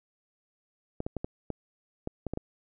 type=clicks; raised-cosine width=2 ms; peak=-19 dBFS; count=9; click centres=1.004 / 1.065 / 1.167 / 1.245 / 1.503 / 2.074 / 2.267 / 2.336 / 2.374 s; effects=none